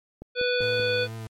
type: click train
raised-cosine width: 2 ms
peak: -25 dBFS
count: 4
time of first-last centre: 0.22-0.799 s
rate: 5.18 Hz
type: harmonic tone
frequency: 493.8 Hz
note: B4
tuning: in tune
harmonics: 1 / 3 / 5 / 7 / 9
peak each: -24 / -29 / -31 / -32 / -34 dBFS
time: 0.35-1.08 s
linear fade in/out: 50 ms
type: tone with vibrato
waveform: 40% pulse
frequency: 110 Hz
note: A2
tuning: in tune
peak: -33 dBFS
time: 0.61-1.27 s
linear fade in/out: 0 ms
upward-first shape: triangle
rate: 2.3 Hz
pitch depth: 48 cents each way
effects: MP3 64 kbps